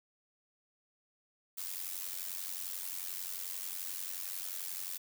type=noise with amplitude modulation; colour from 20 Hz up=blue; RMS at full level=-37 dBFS; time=1.57-4.98 s; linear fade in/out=10 ms; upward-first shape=sine; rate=91.3 Hz; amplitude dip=80%; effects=none